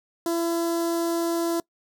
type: tone with notch filter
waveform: sawtooth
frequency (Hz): 336.6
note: E4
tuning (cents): +36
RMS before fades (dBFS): -25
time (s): 0.26-1.6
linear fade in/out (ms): 2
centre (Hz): 2400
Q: 0.6
effects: noise-tail reverb RT60 0.1 s tail -24 dB re dry